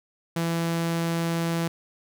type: tone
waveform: sawtooth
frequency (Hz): 167.1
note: E3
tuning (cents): +24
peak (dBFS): -20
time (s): 0.36-1.68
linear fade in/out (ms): 5
effects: none